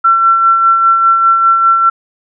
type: tone with tremolo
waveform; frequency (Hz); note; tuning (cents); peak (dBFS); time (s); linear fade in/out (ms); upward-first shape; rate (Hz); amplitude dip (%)
sine; 1350; E6; +41; -4; 0.04-1.9; 10; sine; 5; 40
effects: none